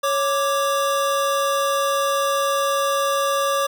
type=tone pair together; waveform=square; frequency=554.4 / 1174.7 Hz; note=C#5 / D6; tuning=0 / 0 cents; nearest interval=octave + minor second; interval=1300 cents; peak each=-22 dBFS; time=0.03-3.67 s; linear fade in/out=10 ms; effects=none